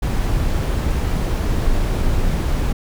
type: noise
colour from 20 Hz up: brown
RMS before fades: -18 dBFS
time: 0.02-2.73 s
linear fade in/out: 10 ms
effects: none